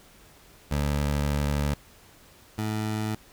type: tone pair in turn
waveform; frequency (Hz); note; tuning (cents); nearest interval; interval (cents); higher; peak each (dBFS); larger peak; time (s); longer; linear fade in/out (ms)
20% pulse; 72.4 / 108.07; D2 / A2; -24 / -31; perfect fifth; 693; second; -19 / -22; first; 0.71-1.74 / 2.58-3.15; first; 5
effects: pink hiss -54 dBFS RMS until 3.32 s